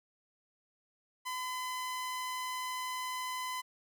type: tone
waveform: sawtooth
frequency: 1014 Hz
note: B5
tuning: 45 cents sharp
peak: -32 dBFS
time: 1.25-3.62 s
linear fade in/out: 20 ms
effects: none